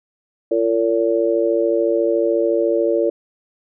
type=harmonic tone; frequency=113.9 Hz; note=A#2; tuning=40 cents flat; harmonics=3 / 4 / 5; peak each=-19 / -19 / -19 dBFS; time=0.51-3.1 s; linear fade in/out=5 ms; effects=none